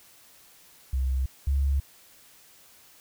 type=tone pair in turn; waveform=sine; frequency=65.41 / 69.07 Hz; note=C2 / C#2; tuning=0 / -6 cents; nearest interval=minor second; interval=94 cents; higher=second; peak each=-23 / -21 dBFS; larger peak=second; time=0.93-1.26 / 1.47-1.8 s; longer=neither; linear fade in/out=5 ms; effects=white hiss -55 dBFS RMS until 3 s